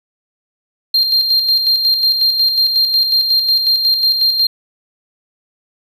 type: tone with tremolo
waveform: triangle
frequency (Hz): 4189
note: C8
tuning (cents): +1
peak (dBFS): -8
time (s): 0.94-4.47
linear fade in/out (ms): 5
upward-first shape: square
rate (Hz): 5.5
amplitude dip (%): 45
effects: none